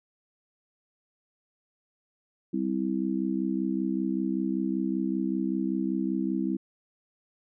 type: harmonic tone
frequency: 65.2 Hz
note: C2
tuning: 5 cents flat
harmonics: 3 / 4 / 5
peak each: -30 / -30 / -30 dBFS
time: 2.53-6.57 s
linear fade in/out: 10 ms
effects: none